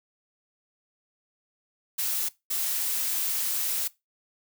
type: noise bursts at uneven times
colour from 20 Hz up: blue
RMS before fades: -28 dBFS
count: 2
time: 1.98-2.29 / 2.5-3.88 s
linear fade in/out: 10 ms
effects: noise-tail reverb RT60 0.2 s tail -20 dB re dry